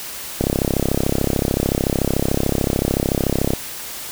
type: click train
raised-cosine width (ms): 2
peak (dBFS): -4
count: 106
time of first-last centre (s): 0.41-3.535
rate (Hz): 33.6
effects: white hiss -31 dBFS RMS until 4.11 s

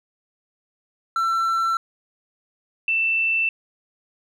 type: tone pair in turn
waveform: triangle / sine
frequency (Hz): 1344 / 2667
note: E6 / E7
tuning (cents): +33 / +20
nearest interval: octave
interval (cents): 1187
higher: second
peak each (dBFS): -17 / -18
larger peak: first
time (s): 1.16-1.77 / 2.88-3.49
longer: neither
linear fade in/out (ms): 2
effects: none

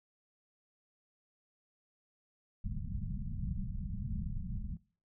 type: low-pass noise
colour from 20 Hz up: pink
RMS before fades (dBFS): -38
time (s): 2.64-4.77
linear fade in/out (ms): 2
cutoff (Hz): 220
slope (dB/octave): 96
effects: noise-tail reverb RT60 0.4 s tail -20 dB re dry

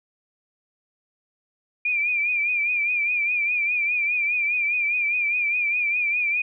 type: tone with vibrato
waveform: sine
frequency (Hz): 2400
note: D7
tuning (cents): +37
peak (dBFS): -20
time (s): 1.85-6.42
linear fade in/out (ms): 5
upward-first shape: triangle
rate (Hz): 4.9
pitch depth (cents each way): 80
effects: none

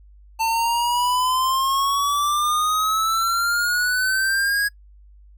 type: exponential sweep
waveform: square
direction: up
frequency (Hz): 893 to 1661.2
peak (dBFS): -19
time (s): 0.39-4.69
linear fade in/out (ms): 20
effects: noise-tail reverb RT60 0.1 s tail -24 dB re dry + added 50 Hz sine -45 dBFS peak until 5.37 s

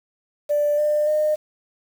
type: tone with pitch steps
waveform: sine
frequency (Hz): 588 / 598.6 / 609.4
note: D5 / D5 / D#5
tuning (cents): +2 / +33 / -36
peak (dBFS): -16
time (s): 0.49-1.36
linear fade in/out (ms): 20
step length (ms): 290
effects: tanh soft clip ceiling -12 dBFS + 7-bit

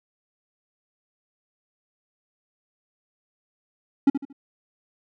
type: tone with echo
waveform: triangle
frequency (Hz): 277.2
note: C#4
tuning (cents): 0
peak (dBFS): -10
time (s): 4.07-4.1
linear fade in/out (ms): 5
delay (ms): 76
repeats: 3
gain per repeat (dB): -10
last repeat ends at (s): 4.328
effects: none

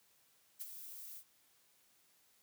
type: noise with ADSR envelope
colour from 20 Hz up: violet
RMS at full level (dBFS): -42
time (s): 0.59-1.24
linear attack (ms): 25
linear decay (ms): 28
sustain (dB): -8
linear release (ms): 71
effects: white hiss -71 dBFS RMS until 2.42 s + high-pass 60 Hz 12 dB/octave

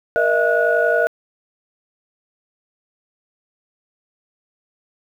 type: tone cluster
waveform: sine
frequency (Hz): 471.1 / 615 / 666 / 1460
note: A#4 / D#5 / E5 / F#6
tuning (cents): +18 / -20 / +18 / -24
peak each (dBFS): -19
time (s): 0.16-1.07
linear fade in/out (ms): 0
effects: tanh soft clip ceiling -4 dBFS + 8-bit

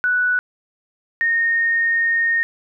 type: tone pair in turn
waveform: sine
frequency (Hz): 1480 / 1845.3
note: F#6 / A#6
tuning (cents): 0 / -18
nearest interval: major third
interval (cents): 382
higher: second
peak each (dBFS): -15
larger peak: neither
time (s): 0.04-0.39 / 1.21-2.43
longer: second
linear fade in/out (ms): 0
effects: none

